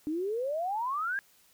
sine exponential sweep, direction up, 293.7 to 1661.2 Hz, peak -29 dBFS, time 0.07-1.19 s, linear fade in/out 0 ms, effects white hiss -63 dBFS RMS until 1.53 s

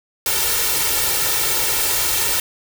white noise with comb filter, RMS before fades -19 dBFS, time 0.26-2.4 s, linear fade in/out 2 ms, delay 2.2 ms, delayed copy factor +0.75, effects none

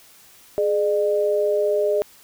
sine tone pair together, 418.3 / 603 Hz, G#4 / D5, +12 / +46 cents, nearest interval tritone, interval 634 cents, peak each -20 dBFS, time 0.58-2.02 s, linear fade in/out 0 ms, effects white hiss -50 dBFS RMS until 2.23 s

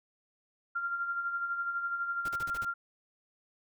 sine tone with tremolo, 1388 Hz, F6, 11 cents flat, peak -29 dBFS, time 0.75-2.74 s, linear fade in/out 10 ms, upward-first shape sine, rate 12 Hz, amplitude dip 50%
pink noise bursts, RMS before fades -44 dBFS, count 6, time 2.25-2.65 s, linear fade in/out 5 ms, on 35 ms, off 38 ms
effects none

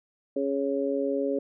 harmonic tone, 138.7 Hz, C#3, 1 cent sharp, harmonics 2 / 3 / 4, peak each -29 / -29 / -29 dBFS, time 0.36-1.39 s, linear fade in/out 5 ms, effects none

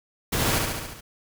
pink noise with echo, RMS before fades -25 dBFS, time 0.32-0.59 s, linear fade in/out 10 ms, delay 70 ms, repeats 6, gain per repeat -3 dB, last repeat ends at 1.01 s, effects none

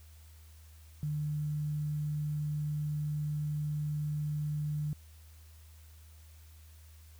sine tone with quantisation, 150 Hz, D3, 37 cents sharp, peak -31 dBFS, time 1.03-4.93 s, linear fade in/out 0 ms, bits 10, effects added 78 Hz sine -52 dBFS peak until 7.19 s + white hiss -63 dBFS RMS until 7.19 s

